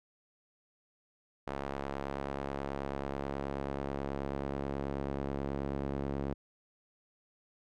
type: tone with band-pass filter sweep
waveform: sawtooth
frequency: 69.3 Hz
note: C#2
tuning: in tune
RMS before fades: -37 dBFS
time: 1.47-6.34 s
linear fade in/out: 5 ms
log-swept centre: 780 to 350 Hz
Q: 0.76
effects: none